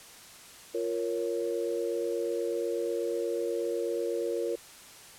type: chord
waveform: sine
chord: Bb minor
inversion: second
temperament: equal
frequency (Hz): 349.2 / 466.2 / 554.4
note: F4 / Bb4 / Db5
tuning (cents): 0 / 0 / 0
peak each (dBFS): -33 / -31 / -35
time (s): 0.74-4.56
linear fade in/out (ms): 10
effects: white hiss -50 dBFS RMS until 5.18 s + low-pass 11000 Hz 12 dB/octave